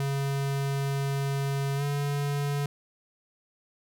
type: tone with pitch glide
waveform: square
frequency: 138.59 to 143.06 Hz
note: C#3 to D3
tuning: 0 to -45 cents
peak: -27 dBFS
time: 0-2.66 s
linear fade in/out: 2 ms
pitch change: +55 cents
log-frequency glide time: 1.76-1.83 s
effects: none